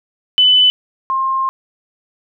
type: tone pair in turn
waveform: sine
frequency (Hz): 3004 / 1062.1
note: F#7 / C6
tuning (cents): +26 / +26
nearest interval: octave + tritone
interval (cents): 1800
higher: first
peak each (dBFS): -7 / -14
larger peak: first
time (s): 0.38-0.7 / 1.1-1.49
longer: second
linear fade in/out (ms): 0
effects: none